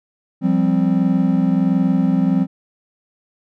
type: chord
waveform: triangle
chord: F suspended second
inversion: none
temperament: equal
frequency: 174.61 / 196 / 261.6 Hz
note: F3 / G3 / C4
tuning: 0 / 0 / 0 cents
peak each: -16 dBFS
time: 0.41-2.47 s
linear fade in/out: 50 ms
effects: none